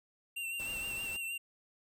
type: tone with vibrato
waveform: square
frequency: 2736 Hz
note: F7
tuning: 36 cents flat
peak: -37 dBFS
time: 0.36-1.38 s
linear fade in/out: 10 ms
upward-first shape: sine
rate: 6.4 Hz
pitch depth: 36 cents each way
type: noise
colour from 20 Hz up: pink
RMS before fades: -49 dBFS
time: 0.59-1.17 s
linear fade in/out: 10 ms
effects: none